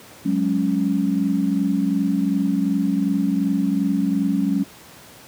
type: chord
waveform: sine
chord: F# suspended second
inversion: none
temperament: equal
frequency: 185 / 207.7 / 277.2 Hz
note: F#3 / G#3 / C#4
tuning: 0 / 0 / 0 cents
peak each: -22 / -22 / -21 dBFS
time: 0.25-4.64 s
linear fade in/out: 10 ms
effects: pink hiss -44 dBFS RMS until 5.27 s + high-pass 100 Hz 12 dB/octave